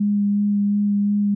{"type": "tone with vibrato", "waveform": "sine", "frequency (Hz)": 204.2, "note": "G#3", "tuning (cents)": -29, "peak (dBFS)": -16, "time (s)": [0, 1.35], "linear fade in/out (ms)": 10, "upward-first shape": "sine", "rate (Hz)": 2.8, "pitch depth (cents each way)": 12, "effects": []}